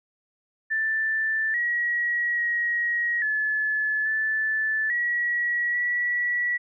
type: tone with pitch steps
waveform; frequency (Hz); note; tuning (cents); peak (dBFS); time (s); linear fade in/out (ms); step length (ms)
sine; 1767 / 1910 / 1895 / 1723 / 1750 / 1920 / 1941; A6 / A#6 / A#6 / A6 / A6 / B6 / B6; +7 / +42 / +28 / -37 / -10 / -49 / -31; -22; 0.7-6.58; 20; 840
effects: none